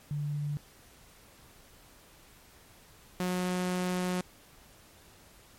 sine / sawtooth tone pair in turn, 146.6 / 181.37 Hz, D3 / F#3, -3 / -34 cents, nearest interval major third, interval 369 cents, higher second, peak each -30 / -25 dBFS, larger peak second, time 0.11-0.57 / 3.2-4.21 s, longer second, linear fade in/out 0 ms, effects pink hiss -57 dBFS RMS until 5.58 s + MP3 64 kbps

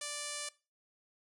5% pulse tone with low-pass filter, 587 Hz, D5, 1 cent flat, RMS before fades -41 dBFS, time 0.01-0.49 s, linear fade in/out 5 ms, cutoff 9900 Hz, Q 4.6, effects noise-tail reverb RT60 0.3 s tail -19 dB re dry

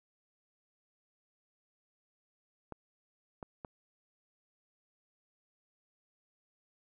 clicks, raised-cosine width 1 ms, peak -28 dBFS, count 3, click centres 2.723 / 3.428 / 3.648 s, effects none

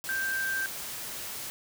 sine tone in noise, 1572 Hz, G6, 4 cents sharp, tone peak -28 dBFS, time 0.09-0.66 s, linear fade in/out 0 ms, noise white, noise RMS -38 dBFS, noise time 0.04-1.5 s, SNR +7 dB, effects none

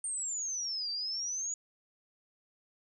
sine exponential two-way sweep, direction down then up, 8870 to 4632 to 6860 Hz, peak -33 dBFS, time 0.04-1.54 s, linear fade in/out 2 ms, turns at 0.91 s, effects none

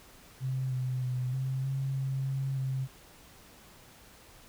sine tone with pitch steps, 130.9 / 127.9 / 126.2 / 131.9 / 135.1 / 134.1 / 134.9 / 132.2 Hz, C3 / C3 / B2 / C3 / C#3 / C3 / C#3 / C3, +1 / -39 / +38 / +14 / -44 / +43 / -47 / +18 cents, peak -29 dBFS, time 0.4-2.88 s, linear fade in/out 50 ms, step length 310 ms, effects pink hiss -55 dBFS RMS until 4.48 s

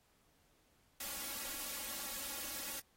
white noise with comb filter, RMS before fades -43 dBFS, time 1-2.8 s, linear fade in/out 5 ms, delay 3.6 ms, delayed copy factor +1, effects pink hiss -73 dBFS RMS until 2.96 s + AAC 48 kbps

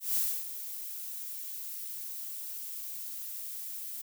violet noise with ADSR envelope, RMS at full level -28 dBFS, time 0-4.02 s, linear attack 160 ms, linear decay 280 ms, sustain -12 dB, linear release 12 ms, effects none

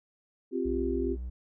sine chord, C suspended fourth, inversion none, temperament equal, 261.6 / 349.2 / 392 Hz, C4 / F4 / G4, 0 / 0 / 0 cents, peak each -32 dBFS, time 0.51-1.17 s, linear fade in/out 50 ms
triangle tone with vibrato, 61.8 Hz, B1, 2 cents sharp, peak -32 dBFS, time 0.65-1.3 s, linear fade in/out 10 ms, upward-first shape square, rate 14 Hz, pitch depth 32 cents each way
effects none

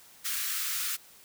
white high-pass noise, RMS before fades -32 dBFS, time 0.24-0.97 s, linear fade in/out 20 ms, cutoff 1200 Hz, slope 48 dB/octave, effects white hiss -55 dBFS RMS until 1.24 s

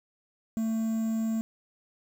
triangle tone with quantisation, 223.1 Hz, A3, 24 cents sharp, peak -24 dBFS, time 0.57-1.41 s, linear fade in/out 0 ms, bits 8, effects none

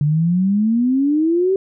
sine exponential sweep, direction up, 143.5 to 392 Hz, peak -13 dBFS, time 0.01-1.56 s, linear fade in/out 2 ms, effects none

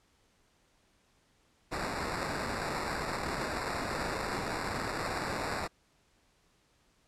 white noise with sample-and-hold, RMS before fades -35 dBFS, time 1.71-5.68 s, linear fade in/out 20 ms, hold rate 3150 Hz, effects pink hiss -69 dBFS RMS until 7.07 s + low-pass 9000 Hz 12 dB/octave

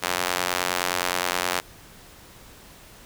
sawtooth tone with high-pass filter, 89.6 Hz, F2, 45 cents sharp, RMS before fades -26 dBFS, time 0.02-1.61 s, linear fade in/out 20 ms, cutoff 790 Hz, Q 0.6, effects pink hiss -48 dBFS RMS until 3.05 s

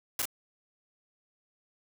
white noise with echo, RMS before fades -30 dBFS, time 0.19-0.22 s, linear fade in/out 2 ms, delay 35 ms, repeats 1, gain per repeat -2 dB, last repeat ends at 0.255 s, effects none

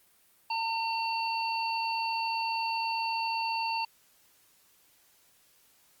harmonic tone, 907 Hz, A#5, 48 cents flat, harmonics 1 / 3 / 5, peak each -30 / -35 / -37 dBFS, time 0.5-3.85 s, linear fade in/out 5 ms, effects white hiss -64 dBFS RMS until 6 s + Opus 32 kbps

